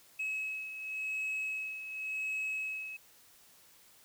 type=beating tone pair; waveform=sine; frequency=2569 / 2569.91 Hz; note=E7 / E7; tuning=-45 / -45 cents; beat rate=0.91 Hz; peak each=-40 / -34 dBFS; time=0.19-2.97 s; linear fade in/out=10 ms; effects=tanh soft clip ceiling -31 dBFS + white hiss -61 dBFS RMS until 4.04 s